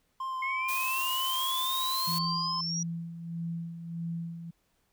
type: tone with vibrato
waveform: triangle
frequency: 1046.5 Hz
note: C6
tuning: in tune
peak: -30 dBFS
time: 0.2-2.61 s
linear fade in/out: 5 ms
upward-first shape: triangle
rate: 4.1 Hz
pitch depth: 17 cents each way
type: exponential sweep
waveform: sine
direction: up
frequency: 2152 to 5810 Hz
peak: -31 dBFS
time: 0.42-2.83 s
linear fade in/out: 5 ms
type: noise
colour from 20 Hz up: blue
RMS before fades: -36 dBFS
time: 0.68-2.19 s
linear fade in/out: 10 ms
type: tone with tremolo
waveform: sine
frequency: 167.8 Hz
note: E3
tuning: 31 cents sharp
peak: -31 dBFS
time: 2.07-4.51 s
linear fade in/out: 10 ms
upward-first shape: sine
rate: 1.6 Hz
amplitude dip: 60%
effects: pink hiss -73 dBFS RMS until 4.92 s